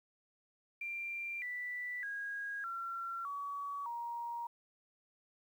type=tone with pitch steps; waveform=sine; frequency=2373 / 1972.5 / 1639.6 / 1362.9 / 1132.9 / 941.7 Hz; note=D7 / B6 / G#6 / F6 / C#6 / A#5; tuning=+17 / -3 / -23 / -43 / +37 / +17 cents; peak=-38 dBFS; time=0.81-4.47 s; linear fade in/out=5 ms; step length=610 ms; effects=11-bit